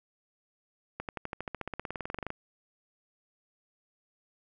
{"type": "accelerating click train", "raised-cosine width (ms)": 0.5, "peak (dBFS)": -20, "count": 23, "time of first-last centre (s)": [1, 2.304], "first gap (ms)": 88, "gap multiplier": 0.96, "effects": []}